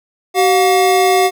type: tone pair together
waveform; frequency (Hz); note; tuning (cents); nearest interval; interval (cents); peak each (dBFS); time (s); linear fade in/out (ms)
square; 380 / 715.8; F#4 / F5; +46 / +42; major seventh; 1096; -13; 0.34-1.31; 50
effects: none